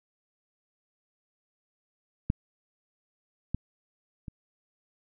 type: clicks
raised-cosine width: 5 ms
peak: -12 / -16 / -26 dBFS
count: 3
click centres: 2.301 / 3.546 / 4.282 s
effects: none